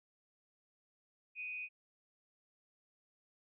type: tone with frequency modulation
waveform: sine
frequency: 2489 Hz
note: D#7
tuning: in tune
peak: -40 dBFS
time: 1.35-1.69 s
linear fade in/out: 50 ms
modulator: 174 Hz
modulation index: 0.44
effects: none